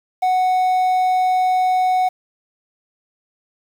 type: tone with quantisation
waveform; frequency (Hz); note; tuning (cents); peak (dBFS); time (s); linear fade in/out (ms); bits
triangle; 740; F#5; 0; -12; 0.22-2.09; 10; 7
effects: none